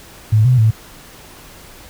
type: tone with pitch steps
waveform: sine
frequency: 108.2 / 126.6 / 110.5 Hz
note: A2 / B2 / A2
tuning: -29 / +43 / +8 cents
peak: -8 dBFS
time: 0.32-0.71 s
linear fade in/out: 10 ms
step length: 130 ms
effects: pink hiss -40 dBFS RMS until 1.89 s